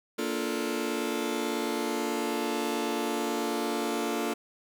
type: chord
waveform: sawtooth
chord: Bb major seventh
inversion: none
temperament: just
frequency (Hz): 233.1 / 291.4 / 349.6 / 437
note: Bb3 / D4 / F4 / A4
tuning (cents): 0 / -13 / +2 / -12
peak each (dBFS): -30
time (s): 0.18-4.34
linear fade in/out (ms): 10
effects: none